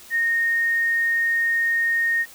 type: tone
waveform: sine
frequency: 1850 Hz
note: A#6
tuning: 14 cents flat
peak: -18 dBFS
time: 0.1-2.26 s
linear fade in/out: 50 ms
effects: white hiss -45 dBFS RMS until 2.34 s